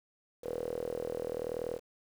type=tone with band-pass filter; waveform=sawtooth; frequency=40.55 Hz; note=E1; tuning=28 cents flat; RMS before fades=-37 dBFS; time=0.42-1.8 s; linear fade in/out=50 ms; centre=490 Hz; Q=9.9; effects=9-bit